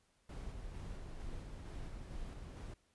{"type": "noise with tremolo", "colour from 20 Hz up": "brown", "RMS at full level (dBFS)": -45, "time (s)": [0.29, 2.74], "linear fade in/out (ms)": 5, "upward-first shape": "square", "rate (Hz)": 2.2, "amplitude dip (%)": 25, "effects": ["pink hiss -75 dBFS RMS until 2.94 s", "resampled to 24000 Hz"]}